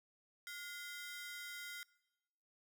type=ring-modulated tone; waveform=sawtooth; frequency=1741 Hz; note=A6; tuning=19 cents flat; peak=-39 dBFS; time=0.47-1.83 s; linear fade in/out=0 ms; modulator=311 Hz; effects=noise-tail reverb RT60 1.0 s tail -23 dB re dry